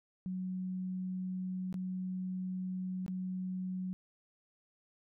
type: tone with dropouts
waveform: sine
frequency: 185 Hz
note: F#3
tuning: in tune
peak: -35 dBFS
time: 0.26-3.93 s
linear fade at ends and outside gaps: 0 ms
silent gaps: 1.727-1.742 / 3.063-3.08 s
effects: none